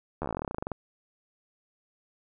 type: slowing click train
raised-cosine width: 1 ms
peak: -18 dBFS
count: 20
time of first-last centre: 0.22-0.717 s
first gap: 12 ms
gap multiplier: 1.08
effects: none